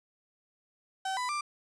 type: tone with pitch steps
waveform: 35% pulse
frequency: 766 / 996 / 1183 Hz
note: G5 / B5 / D6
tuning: -40 / +14 / +12 cents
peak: -29 dBFS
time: 1.05-1.41 s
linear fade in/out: 5 ms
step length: 120 ms
effects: resampled to 22050 Hz